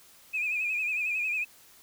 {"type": "tone with vibrato", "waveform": "sine", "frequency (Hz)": 2489, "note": "D#7", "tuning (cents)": 0, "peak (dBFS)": -26, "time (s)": [0.33, 1.45], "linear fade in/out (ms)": 20, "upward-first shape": "sine", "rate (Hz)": 11, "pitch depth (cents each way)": 72, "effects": ["tanh soft clip ceiling -22 dBFS", "white hiss -56 dBFS RMS until 1.82 s"]}